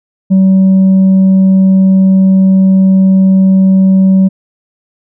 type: tone with tanh clipping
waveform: sine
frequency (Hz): 190.4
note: F#3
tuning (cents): +50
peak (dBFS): -4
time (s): 0.3-4.29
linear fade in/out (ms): 20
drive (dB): 2
effects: none